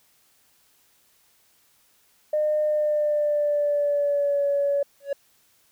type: tone with pitch glide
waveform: sine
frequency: 607 to 566.4 Hz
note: D#5 to C#5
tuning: -43 to +37 cents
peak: -19 dBFS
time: 2.33-4.83 s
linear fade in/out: 5 ms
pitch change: -120 cents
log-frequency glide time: 2.62-4.46 s
type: tone with exponential growth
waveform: triangle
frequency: 562 Hz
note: C#5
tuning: 24 cents sharp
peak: -17 dBFS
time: 5-5.13 s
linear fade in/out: 5 ms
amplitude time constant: 28 ms
effects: tanh soft clip ceiling -14 dBFS + white hiss -62 dBFS RMS until 5.71 s